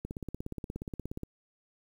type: click train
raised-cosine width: 3 ms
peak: -24 dBFS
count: 21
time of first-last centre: 0.05-1.233 s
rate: 16.9 Hz
effects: 9-bit